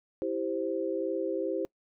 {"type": "chord", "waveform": "sine", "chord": "C major", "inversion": "first", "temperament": "equal", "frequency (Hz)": [329.6, 392, 523.3], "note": ["E4", "G4", "C5"], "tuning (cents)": [0, 0, 0], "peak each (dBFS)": -33, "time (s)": [0.22, 1.65], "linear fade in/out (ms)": 0, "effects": ["noise-tail reverb RT60 0.1 s tail -24 dB re dry"]}